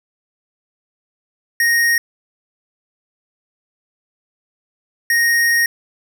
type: tone bursts at uneven times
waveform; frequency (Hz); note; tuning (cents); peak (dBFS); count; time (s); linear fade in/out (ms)
square; 1864.7; A#6; 0; -13; 2; 1.6-1.98 / 5.1-5.66; 2
effects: none